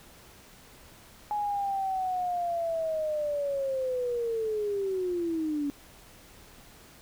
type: linear sweep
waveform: sine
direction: down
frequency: 840 to 281.7 Hz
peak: -27 dBFS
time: 1.31-5.7 s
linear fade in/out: 0 ms
effects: pink hiss -53 dBFS RMS until 7.01 s